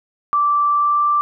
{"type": "tone with pitch glide", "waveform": "sine", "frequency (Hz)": [1168, 1175.4], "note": ["D6", "D6"], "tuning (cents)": [-10, 1], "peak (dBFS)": -13, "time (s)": [0.33, 1.21], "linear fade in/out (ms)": 0, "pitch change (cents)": 11, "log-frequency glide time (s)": [0.69, 1.05], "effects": []}